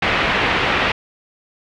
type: low-pass noise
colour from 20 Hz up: white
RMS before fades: -18 dBFS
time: 0.02-0.92 s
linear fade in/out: 5 ms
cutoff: 2800 Hz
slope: 24 dB/octave
effects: none